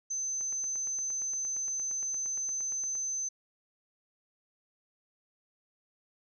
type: tone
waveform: sine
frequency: 6160 Hz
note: G8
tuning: 31 cents flat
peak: -31 dBFS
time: 0.1-3.29 s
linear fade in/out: 10 ms
type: click train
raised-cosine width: 0.5 ms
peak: -37 dBFS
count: 23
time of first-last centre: 0.41-2.953 s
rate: 8.65 Hz
effects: none

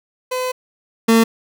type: tone pair in turn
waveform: 30% pulse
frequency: 508 / 226.9 Hz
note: B4 / A#3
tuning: +49 / -47 cents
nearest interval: octave + major second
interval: 1396 cents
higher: first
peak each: -17 / -7 dBFS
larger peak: second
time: 0.31-0.52 / 1.08-1.24 s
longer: first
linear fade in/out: 10 ms
effects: none

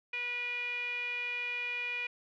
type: tone with low-pass filter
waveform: 5% pulse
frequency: 486.6 Hz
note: B4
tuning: 26 cents flat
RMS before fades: -36 dBFS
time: 0.13-2.07 s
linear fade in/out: 5 ms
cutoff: 2400 Hz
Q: 9.9
effects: none

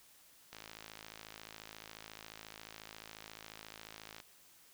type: click train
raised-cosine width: 0.2 ms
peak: -30 dBFS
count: 200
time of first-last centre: 0.53-4.202 s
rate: 54.2 Hz
effects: white hiss -63 dBFS RMS until 4.73 s

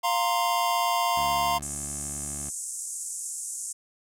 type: chord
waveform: square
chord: F suspended fourth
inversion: none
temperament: just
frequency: 698.5 / 931.3 / 1047.7 Hz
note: F5 / Bb5 / C6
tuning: 0 / -2 / +2 cents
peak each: -28 dBFS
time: 0.03-1.59 s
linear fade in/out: 20 ms
type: tone with pitch glide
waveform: 15% pulse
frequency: 71.1 to 71.97 Hz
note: C#2 to D2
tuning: +45 to -34 cents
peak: -32 dBFS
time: 1.16-2.5 s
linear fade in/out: 10 ms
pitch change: +21 cents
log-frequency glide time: 1.4-1.5 s
type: band-pass noise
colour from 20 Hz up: pink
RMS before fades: -35 dBFS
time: 1.62-3.73 s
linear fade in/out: 10 ms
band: 6800 to 9800 Hz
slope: 48 dB/octave
effects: none

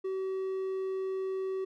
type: tone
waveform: triangle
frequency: 380.7 Hz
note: F#4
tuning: 49 cents sharp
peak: -29 dBFS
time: 0.04-1.65 s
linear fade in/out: 10 ms
effects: none

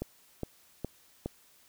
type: click train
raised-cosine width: 2 ms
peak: -20 dBFS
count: 4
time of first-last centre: 0.02-1.26 s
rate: 2.42 Hz
effects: white hiss -62 dBFS RMS until 1.68 s

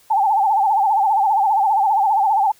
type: tone with vibrato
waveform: sine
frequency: 828 Hz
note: G#5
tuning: 5 cents flat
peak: -13 dBFS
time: 0.1-2.52 s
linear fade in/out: 10 ms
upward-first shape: sine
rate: 15 Hz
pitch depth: 130 cents each way
effects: white hiss -53 dBFS RMS until 2.59 s

